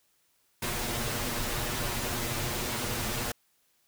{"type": "noise with comb filter", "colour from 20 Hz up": "pink", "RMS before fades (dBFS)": -32, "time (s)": [0.62, 3.32], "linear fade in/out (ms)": 5, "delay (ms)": 8.4, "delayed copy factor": 0.8, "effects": ["white hiss -70 dBFS RMS until 3.87 s"]}